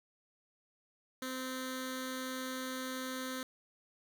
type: tone with notch filter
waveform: 10% pulse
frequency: 258.6 Hz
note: C4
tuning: 20 cents flat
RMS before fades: -40 dBFS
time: 1.22-3.43 s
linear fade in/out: 2 ms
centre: 790 Hz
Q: 0.98
effects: none